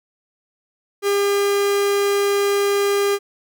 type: tone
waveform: 45% pulse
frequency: 402.7 Hz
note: G4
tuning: 47 cents sharp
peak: -16 dBFS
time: 1.02-3.19 s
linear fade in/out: 50 ms
effects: none